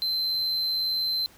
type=tone; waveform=triangle; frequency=4091 Hz; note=C8; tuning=40 cents flat; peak=-23 dBFS; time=0.02-1.26 s; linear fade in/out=0 ms; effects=pink hiss -54 dBFS RMS until 1.37 s